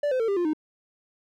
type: tone with pitch steps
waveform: triangle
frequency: 583 / 513.4 / 452.2 / 398.2 / 350.7 / 308.8 Hz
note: D5 / C5 / A4 / G4 / F4 / D#4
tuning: -13 / -33 / +47 / +27 / +7 / -13 cents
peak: -20 dBFS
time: 0.03-0.534 s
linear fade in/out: 5 ms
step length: 84 ms
effects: none